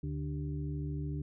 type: harmonic tone with a mistuned harmonic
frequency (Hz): 73.42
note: D2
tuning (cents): 0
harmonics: 1 / 2 / 4 / 5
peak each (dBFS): -39 / -36 / -42 / -49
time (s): 0.03-1.22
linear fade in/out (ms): 5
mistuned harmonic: 5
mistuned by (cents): +110
effects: none